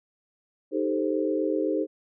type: chord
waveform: sine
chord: A half-diminished seventh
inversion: second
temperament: equal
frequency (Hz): 311.1 / 392 / 440 / 523.3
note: Eb4 / G4 / A4 / C5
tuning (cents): 0 / 0 / 0 / 0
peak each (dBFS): -27 / -29 / -30 / -30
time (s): 0.71-1.87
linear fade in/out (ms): 50
effects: none